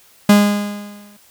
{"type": "tone with exponential decay", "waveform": "45% pulse", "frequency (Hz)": 205.5, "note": "G#3", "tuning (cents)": -18, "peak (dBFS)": -5, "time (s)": [0.29, 1.17], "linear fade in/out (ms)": 5, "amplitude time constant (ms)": 190, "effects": ["white hiss -50 dBFS RMS until 1.3 s"]}